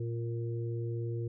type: harmonic tone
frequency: 116.54 Hz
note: A#2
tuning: in tune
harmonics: 1 / 3 / 4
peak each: -33 / -40 / -44 dBFS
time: 0-1.28 s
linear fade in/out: 5 ms
effects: none